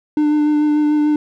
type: tone with vibrato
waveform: triangle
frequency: 299.4 Hz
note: D4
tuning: 33 cents sharp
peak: -10 dBFS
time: 0.17-1.16 s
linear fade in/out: 2 ms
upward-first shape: sine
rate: 6.8 Hz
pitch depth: 14 cents each way
effects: none